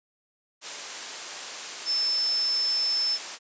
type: tone in noise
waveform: sine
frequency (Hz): 5274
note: E8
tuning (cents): 0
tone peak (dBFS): -23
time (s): 1.85-3.19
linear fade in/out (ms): 50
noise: white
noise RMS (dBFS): -35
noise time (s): 0.61-3.39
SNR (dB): +9
effects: high-pass 400 Hz 12 dB/octave + resampled to 16000 Hz